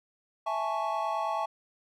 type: chord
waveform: triangle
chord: A major seventh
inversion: second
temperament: equal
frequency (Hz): 659.3 / 830.6 / 880 / 1108.7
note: E5 / G#5 / A5 / C#6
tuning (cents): 0 / 0 / 0 / 0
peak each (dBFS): -32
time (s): 0.46-1.46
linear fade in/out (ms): 10
effects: none